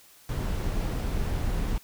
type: noise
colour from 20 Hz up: brown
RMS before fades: -28 dBFS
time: 0.29-1.78 s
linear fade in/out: 2 ms
effects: white hiss -55 dBFS RMS until 1.83 s